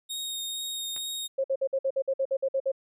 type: tone with vibrato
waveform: sawtooth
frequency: 3722 Hz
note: A#7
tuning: 3 cents flat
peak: -29 dBFS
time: 0.09-1.28 s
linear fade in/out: 20 ms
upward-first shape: triangle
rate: 2.2 Hz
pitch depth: 14 cents each way
type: clicks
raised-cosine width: 0.3 ms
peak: -28 / -34 dBFS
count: 2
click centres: 0.964 / 0.977 s
type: tone bursts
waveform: sine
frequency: 538 Hz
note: C5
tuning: 48 cents sharp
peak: -23 dBFS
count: 12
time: 1.38-2.718 s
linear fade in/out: 10 ms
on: 62 ms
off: 54 ms
effects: none